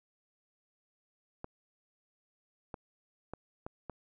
clicks, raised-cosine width 1 ms, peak -26 dBFS, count 5, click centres 1.444 / 2.742 / 3.336 / 3.665 / 3.897 s, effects none

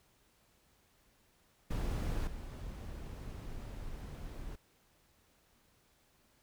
brown noise with level steps, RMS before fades -35 / -44 dBFS, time 1.7-4.56 s, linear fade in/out 10 ms, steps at 2.27 s, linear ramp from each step 2 ms, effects pink hiss -70 dBFS RMS until 6.42 s

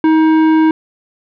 sine tone with tanh clipping, 316.6 Hz, D#4, 30 cents sharp, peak -9 dBFS, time 0.04-0.71 s, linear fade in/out 2 ms, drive 13 dB, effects none

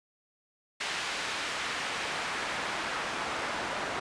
pink noise with band-pass filter sweep, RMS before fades -34 dBFS, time 0.8-4 s, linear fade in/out 10 ms, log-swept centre 2400 to 1100 Hz, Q 0.74, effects resampled to 22050 Hz

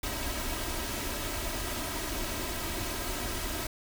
pink noise with comb filter, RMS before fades -34 dBFS, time 0.03-3.67 s, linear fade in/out 5 ms, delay 3.1 ms, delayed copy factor +0.6, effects none

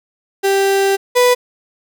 35% pulse tone pair in turn, 392 / 493.9 Hz, G4 / B4, 0 / 0 cents, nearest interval major third, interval 400 cents, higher second, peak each -10 / -7 dBFS, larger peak second, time 0.43-0.97 / 1.15-1.35 s, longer first, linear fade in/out 20 ms, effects none

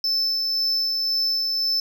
triangle tone with tremolo, 5274 Hz, E8, in tune, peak -18 dBFS, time 0.04-1.8 s, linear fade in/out 2 ms, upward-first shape sine, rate 1.9 Hz, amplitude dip 25%, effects none

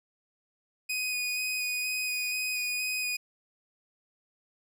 sawtooth tone with vibrato, 2489 Hz, D#7, in tune, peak -26 dBFS, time 0.89-3.17 s, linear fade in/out 10 ms, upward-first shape square, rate 2.1 Hz, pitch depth 10 cents each way, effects none

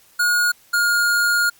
square tone pair in turn, 1440 / 1422.6 Hz, F#6 / F6, -47 / +32 cents, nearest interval unison, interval 21 cents, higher first, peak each -16 dBFS, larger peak neither, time 0.19-0.52 / 0.73-1.5 s, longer second, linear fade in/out 10 ms, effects white hiss -53 dBFS RMS until 1.59 s + Opus 48 kbps

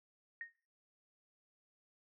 sine tone with exponential decay, 1855 Hz, A#6, 9 cents flat, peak -39 dBFS, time 0.41-0.55 s, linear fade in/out 1 ms, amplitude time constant 30 ms, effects noise-tail reverb RT60 0.4 s tail -19 dB re dry

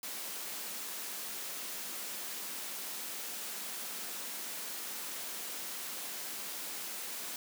white high-pass noise, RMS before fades -41 dBFS, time 0.03-7.36 s, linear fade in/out 2 ms, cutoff 170 Hz, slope 96 dB/octave, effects none

